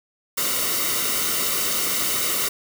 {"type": "noise with comb filter", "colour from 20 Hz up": "white", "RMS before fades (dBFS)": -23, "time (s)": [0.37, 2.49], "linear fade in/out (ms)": 10, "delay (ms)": 1.2, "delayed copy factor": -0.65, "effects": []}